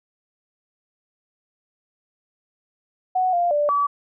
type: tone with pitch steps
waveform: sine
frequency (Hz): 741 / 698 / 588 / 1146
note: F#5 / F5 / D5 / D6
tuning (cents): +2 / -1 / +2 / -43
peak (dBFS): -17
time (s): 3.15-3.87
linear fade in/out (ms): 10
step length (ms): 180
effects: none